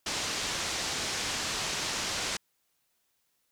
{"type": "low-pass noise", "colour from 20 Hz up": "white", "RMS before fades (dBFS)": -33, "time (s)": [0.06, 2.37], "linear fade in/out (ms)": 5, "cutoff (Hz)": 6900, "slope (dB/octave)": 24, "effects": ["white hiss -75 dBFS RMS until 3.51 s"]}